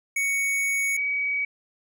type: tone pair in turn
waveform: square / sine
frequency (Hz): 2229 / 2267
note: C#7 / C#7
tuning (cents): +9 / +38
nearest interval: unison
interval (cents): 29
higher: second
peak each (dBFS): -23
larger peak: neither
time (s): 0.16-0.97 / 0.97-1.45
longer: first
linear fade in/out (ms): 5
effects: none